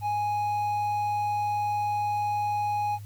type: tone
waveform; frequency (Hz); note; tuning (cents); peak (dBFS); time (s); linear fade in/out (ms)
triangle; 830.6; G#5; 0; -23; 0.01-2.99; 50
effects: added 103 Hz sine -38 dBFS peak until 3.05 s + white hiss -57 dBFS RMS until 3.05 s